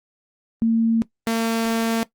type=tone pair in turn; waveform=sine / sawtooth; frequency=227.2 / 227.2 Hz; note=A#3 / A#3; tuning=-44 / -44 cents; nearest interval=unison; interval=0 cents; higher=neither; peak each=-15 dBFS; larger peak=neither; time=0.62-1.02 / 1.27-2.03 s; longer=second; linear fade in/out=0 ms; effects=noise-tail reverb RT60 0.1 s tail -17 dB re dry + Opus 32 kbps

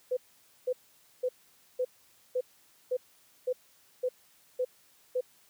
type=tone bursts; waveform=sine; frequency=504 Hz; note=B4; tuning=35 cents sharp; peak=-26 dBFS; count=10; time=0.11-5.21 s; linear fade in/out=10 ms; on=60 ms; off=500 ms; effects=white hiss -63 dBFS RMS until 5.49 s + high-pass 60 Hz 12 dB/octave

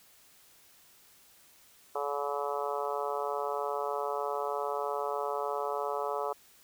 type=harmonic tone; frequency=143.2 Hz; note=D3; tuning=43 cents flat; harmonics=3 / 4 / 5 / 6 / 7 / 8 / 9; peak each=-36 / -37 / -38 / -39 / -39 / -40 / -41 dBFS; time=1.95-6.33 s; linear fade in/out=5 ms; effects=white hiss -60 dBFS RMS until 6.63 s

